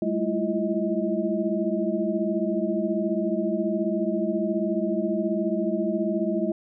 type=tone cluster; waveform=sine; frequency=197.7 / 216.4 / 329.5 / 344 / 630 Hz; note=G3 / A3 / E4 / F4 / D#5; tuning=+15 / -29 / -1 / -26 / +21 cents; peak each=-29 dBFS; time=0.02-6.52 s; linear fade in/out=2 ms; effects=none